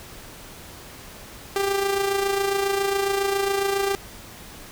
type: tone with amplitude modulation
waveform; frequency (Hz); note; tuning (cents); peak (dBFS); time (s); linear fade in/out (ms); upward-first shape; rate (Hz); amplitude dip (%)
sawtooth; 395.2; G4; +14; -15; 1.56-3.95; 0; sine; 27.3; 50
effects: pink hiss -42 dBFS RMS until 4.71 s